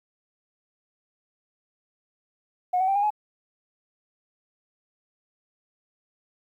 sine tone with pitch steps, 726 / 753.8 / 782.6 / 812.6 / 843.6 Hz, F#5 / F#5 / G5 / G#5 / G#5, -33 / +32 / -3 / -38 / +27 cents, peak -19 dBFS, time 2.73-3.105 s, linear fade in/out 10 ms, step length 75 ms, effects tanh soft clip ceiling -15 dBFS + 10-bit

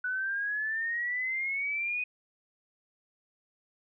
sine exponential sweep, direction up, 1479 to 2500 Hz, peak -29 dBFS, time 0.04-2.04 s, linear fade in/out 5 ms, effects none

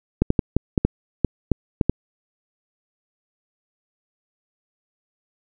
clicks, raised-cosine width 3 ms, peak -3 dBFS, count 10, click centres 0.22 / 0.304 / 0.392 / 0.566 / 0.778 / 0.85 / 1.247 / 1.517 / 1.812 / 1.896 s, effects none

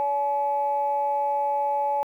sine tone pair together, 568.8 / 853 Hz, C#5 / G#5, +45 / +46 cents, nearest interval perfect fifth, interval 701 cents, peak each -27 / -22 dBFS, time 0-2.03 s, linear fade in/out 0 ms, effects tanh soft clip ceiling -15 dBFS + 10-bit

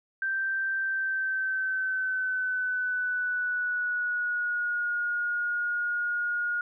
sine tone with pitch glide, 1565 to 1435.1 Hz, G6 to F6, -3 to +47 cents, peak -26 dBFS, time 0.22-6.61 s, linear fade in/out 2 ms, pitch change -150 cents, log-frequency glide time 0.79-4.93 s, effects none

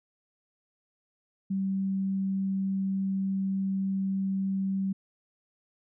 sine tone, 193.1 Hz, G3, 26 cents flat, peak -26 dBFS, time 1.5-4.93 s, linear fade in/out 10 ms, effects none

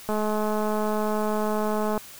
click train, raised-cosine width 1 ms, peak -14 dBFS, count 403, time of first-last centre 0.09-1.977 s, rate 213 Hz, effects white hiss -44 dBFS RMS until 2.19 s

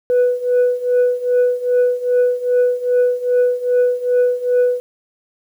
sine tone with tremolo, 493.9 Hz, B4, in tune, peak -7 dBFS, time 0.1-4.8 s, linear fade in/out 0 ms, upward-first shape triangle, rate 2.5 Hz, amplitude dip 90%, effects tanh soft clip ceiling -9 dBFS + 8-bit

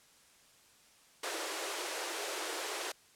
pink high-pass noise, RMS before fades -38 dBFS, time 1.23-2.92 s, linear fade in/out 5 ms, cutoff 320 Hz, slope 96 dB/octave, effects white hiss -63 dBFS RMS until 3.15 s + low-pass 10000 Hz 12 dB/octave

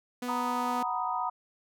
sawtooth tone, 246.9 Hz, B3, in tune, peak -29 dBFS, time 0.22-0.83 s, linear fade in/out 5 ms
sine chord, B major seventh, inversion second, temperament equal, 740 / 932.3 / 987.8 / 1244.5 Hz, F#5 / A#5 / B5 / D#6, 0 / 0 / 0 / 0 cents, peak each -34 dBFS, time 0.28-1.3 s, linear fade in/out 10 ms
effects none

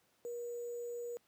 sine tone with sample-and-hold, 477 Hz, A#4, 40 cents sharp, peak -39 dBFS, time 0.25-1.17 s, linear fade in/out 0 ms, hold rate 7350 Hz, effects pink hiss -73 dBFS RMS until 1.27 s + high-pass 150 Hz 12 dB/octave

